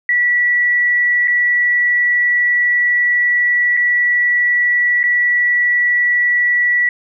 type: tone with dropouts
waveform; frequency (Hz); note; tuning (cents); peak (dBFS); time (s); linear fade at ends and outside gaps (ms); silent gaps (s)
sine; 1948; B6; -24; -11; 0.09-6.89; 2; 1.275-1.28 / 3.768-3.772 / 5.031-5.038
effects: none